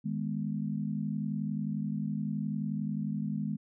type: chord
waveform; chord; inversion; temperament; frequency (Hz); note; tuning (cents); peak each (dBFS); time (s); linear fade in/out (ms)
sine; G# minor; second; equal with one note detuned; 156.19 / 207.7 / 246.9; D#3 / G#3 / B3; +7 / 0 / 0; -35 / -33 / -38; 0.04-3.57; 20
effects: none